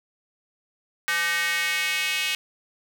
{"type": "tone with high-pass filter sweep", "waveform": "square", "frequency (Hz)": 170, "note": "F3", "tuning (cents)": -46, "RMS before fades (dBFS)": -25, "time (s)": [1.08, 2.35], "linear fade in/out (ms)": 0, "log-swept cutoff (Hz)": [1700, 2600], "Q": 3.1, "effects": []}